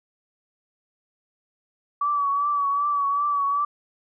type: tone with vibrato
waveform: sine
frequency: 1144 Hz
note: D6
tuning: 46 cents flat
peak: -20 dBFS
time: 2.01-3.65 s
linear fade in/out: 5 ms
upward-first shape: triangle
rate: 2.6 Hz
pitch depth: 49 cents each way
effects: none